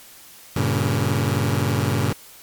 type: chord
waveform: sawtooth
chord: G diminished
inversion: none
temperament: just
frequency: 98 / 117.6 / 141.12 Hz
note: G2 / Bb2 / Db3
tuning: 0 / +16 / +31 cents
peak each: -19 dBFS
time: 0.56-2.13 s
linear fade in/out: 5 ms
effects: white hiss -45 dBFS RMS until 2.42 s + MP3 96 kbps